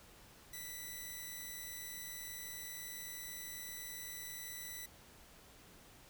5% pulse tone with amplitude modulation, 1975.5 Hz, B6, in tune, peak -33 dBFS, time 0.53-4.86 s, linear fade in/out 5 ms, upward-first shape sine, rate 150 Hz, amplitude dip 25%, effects pink hiss -60 dBFS RMS until 6.09 s

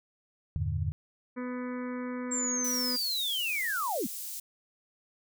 sine chord, E half-diminished seventh, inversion none, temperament equal, 82.41 / 98 / 116.54 / 146.83 Hz, E2 / G2 / Bb2 / D3, 0 / 0 / 0 / 0 cents, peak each -32 / -33 / -38 / -34 dBFS, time 0.56-0.92 s, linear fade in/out 0 ms
harmonic tone, 249.2 Hz, B3, 16 cents sharp, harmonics 1 / 2 / 4 / 5 / 6 / 7 / 8 / 9, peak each -34 / -40 / -46 / -48 / -50 / -51 / -52 / -53 dBFS, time 1.36-2.97 s, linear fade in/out 20 ms
sine linear sweep, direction down, 7510 to 172.1 Hz, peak -29 dBFS, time 2.31-4.07 s, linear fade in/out 10 ms
white high-pass noise, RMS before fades -39 dBFS, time 2.64-4.4 s, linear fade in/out 5 ms, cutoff 5900 Hz, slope 12 dB/octave
effects none

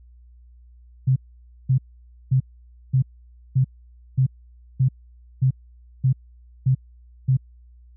sine tone bursts, 130.81 Hz, C3, in tune, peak -14 dBFS, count 11, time 1.07-7.371 s, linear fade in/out 10 ms, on 91 ms, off 530 ms, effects added 60 Hz sine -46 dBFS peak until 7.96 s

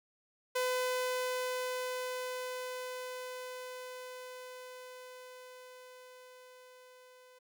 sawtooth tone with level ramp, 505 Hz, B4, 39 cents sharp, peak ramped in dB -26 to -53 dBFS, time 0.55-7.39 s, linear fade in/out 10 ms, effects none

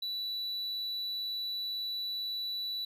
triangle tone, 3951 Hz, B7, in tune, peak -32 dBFS, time 0.02-2.85 s, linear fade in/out 5 ms, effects none

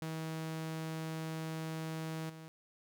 sawtooth tone with level steps, 160 Hz, D#3, 49 cents sharp, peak -34 / -44 dBFS, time 0.02-2.48 s, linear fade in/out 0 ms, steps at 2.29 s, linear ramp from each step 10 ms, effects none

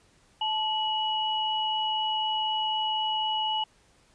sine tone pair together, 870 / 2926 Hz, A5 / F#7, -20 / -20 cents, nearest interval octave + major sixth, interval 2100 cents, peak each -28 dBFS, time 0.41-3.64 s, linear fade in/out 5 ms, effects pink hiss -62 dBFS RMS until 4.14 s + resampled to 22050 Hz

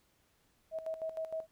sine tone with tremolo, 642 Hz, E5, 46 cents flat, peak -34 dBFS, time 0.71-1.47 s, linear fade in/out 50 ms, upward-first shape square, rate 6.5 Hz, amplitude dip 70%, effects pink hiss -72 dBFS RMS until 1.51 s

